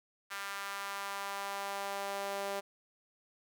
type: tone with high-pass filter sweep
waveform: sawtooth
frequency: 198.6 Hz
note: G3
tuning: 23 cents sharp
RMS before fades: -39 dBFS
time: 0.3-2.61 s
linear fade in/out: 20 ms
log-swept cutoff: 1400 to 550 Hz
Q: 1.8
effects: none